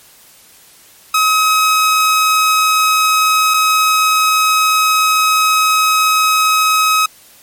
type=tone pair in turn; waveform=sawtooth; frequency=1273 / 1273 Hz; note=D#6 / D#6; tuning=+39 / +39 cents; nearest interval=unison; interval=0 cents; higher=neither; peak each=-6 dBFS; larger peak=neither; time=1.14-3.54 / 3.54-7.06 s; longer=second; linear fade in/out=5 ms; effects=white hiss -44 dBFS RMS until 7.42 s + MP3 64 kbps